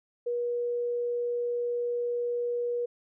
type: tone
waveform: sine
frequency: 480.9 Hz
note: B4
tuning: 46 cents flat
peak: -27 dBFS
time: 0.26-2.86 s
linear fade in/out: 10 ms
effects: none